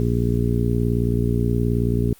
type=harmonic tone; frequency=58.8 Hz; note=A#1; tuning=16 cents sharp; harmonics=1 / 2 / 3 / 4 / 5 / 6 / 7; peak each=-24 / -21 / -26 / -25 / -31 / -31 / -27 dBFS; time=0-2.13 s; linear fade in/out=0 ms; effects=white hiss -51 dBFS RMS until 2.19 s + Opus 48 kbps